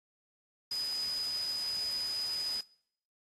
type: tone in noise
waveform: sine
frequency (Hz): 4988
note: D#8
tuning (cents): +3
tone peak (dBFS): -32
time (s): 0.71-2.61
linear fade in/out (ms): 5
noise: white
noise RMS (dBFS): -45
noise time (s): 0.71-2.61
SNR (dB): +10
effects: noise-tail reverb RT60 0.7 s tail -23 dB re dry + AAC 32 kbps